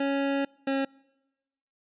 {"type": "tone pair in turn", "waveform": "25% pulse", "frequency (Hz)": [277.2, 271.7], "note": ["C#4", "C#4"], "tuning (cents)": [0, -35], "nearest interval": "unison", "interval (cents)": 35, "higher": "first", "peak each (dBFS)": -21, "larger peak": "neither", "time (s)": [[0, 0.45], [0.67, 0.85]], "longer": "first", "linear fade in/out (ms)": 5, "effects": ["noise-tail reverb RT60 1.0 s tail -26 dB re dry", "resampled to 8000 Hz"]}